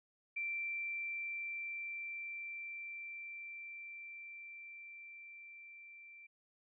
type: tone with level ramp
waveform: sine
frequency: 2349 Hz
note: D7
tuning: in tune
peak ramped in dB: -36 to -53 dBFS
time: 0.36-6.27 s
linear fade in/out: 10 ms
effects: none